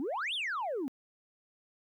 sine exponential two-way sweep, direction up then down, 248.1 to 3729 to 248.1 Hz, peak -30 dBFS, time 0-0.88 s, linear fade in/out 0 ms, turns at 0.34 s, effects tanh soft clip ceiling -30 dBFS + 12-bit

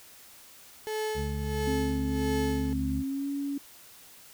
35% pulse tone with tremolo, 432.2 Hz, A4, 31 cents flat, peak -27 dBFS, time 0.87-2.73 s, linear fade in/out 0 ms, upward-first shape sine, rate 1.5 Hz, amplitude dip 75%
harmonic tone, 71.3 Hz, C#2, 49 cents sharp, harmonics 1 / 2 / 3, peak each -32 / -35 / -37 dBFS, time 1.14-3.04 s, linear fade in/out 50 ms
sine tone with pitch glide, 263.9 to 281.2 Hz, C4 to C#4, +15 to +25 cents, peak -29 dBFS, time 1.67-3.58 s, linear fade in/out 5 ms, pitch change +110 cents, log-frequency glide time 2.93-3.29 s
effects white hiss -52 dBFS RMS until 4.33 s

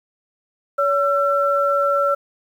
sine tone pair together, 566 / 1346.2 Hz, C#5 / E6, +36 / +36 cents, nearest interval octave + minor third, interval 1500 cents, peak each -18 dBFS, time 0.78-2.15 s, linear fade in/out 10 ms, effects 8-bit

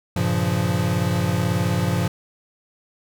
square chord, G half-diminished seventh, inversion none, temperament equal, 98 / 116.54 / 138.59 / 174.61 Hz, G2 / Bb2 / Db3 / F3, 0 / 0 / 0 / 0 cents, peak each -25 / -26 / -28 / -24 dBFS, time 0.16-2.08 s, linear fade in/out 5 ms, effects none

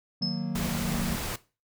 triangle chord, D# minor, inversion none, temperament equal, 155.56 / 185 / 233.1 Hz, D#3 / F#3 / A#3, 0 / 0 / 0 cents, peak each -32 / -29 / -31 dBFS, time 0.21-1.16 s, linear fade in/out 10 ms
sine tone with exponential decay, 5200 Hz, E8, 24 cents flat, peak -26 dBFS, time 0.22-0.55 s, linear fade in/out 5 ms, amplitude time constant 70 ms
pink noise, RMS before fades -33 dBFS, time 0.55-1.36 s, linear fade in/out 5 ms
effects noise-tail reverb RT60 0.3 s tail -17 dB re dry

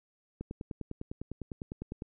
click train, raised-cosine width 3 ms, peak -25 dBFS, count 17, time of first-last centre 0.41-2.021 s, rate 9.93 Hz, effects none

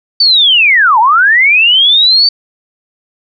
sine linear two-way sweep, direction down then up, 4608 to 838 to 4608 Hz, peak -4 dBFS, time 0.2-2.29 s, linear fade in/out 5 ms, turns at 0.99 s, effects none

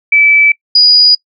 sine tone pair in turn, 2308 / 4909 Hz, D7 / D#8, -31 / -24 cents, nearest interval octave + minor second, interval 1307 cents, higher second, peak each -4 / -3 dBFS, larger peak second, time 0.12-0.52 / 0.75-1.15 s, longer neither, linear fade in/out 5 ms, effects noise-tail reverb RT60 0.1 s tail -23 dB re dry

